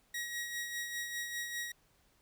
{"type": "tone with tremolo", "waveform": "sawtooth", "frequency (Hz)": 1900, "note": "A#6", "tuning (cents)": 33, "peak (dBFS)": -32, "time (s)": [0.14, 1.72], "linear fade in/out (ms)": 5, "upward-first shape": "sine", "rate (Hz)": 5, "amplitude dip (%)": 45, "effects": ["pink hiss -70 dBFS RMS until 2.21 s"]}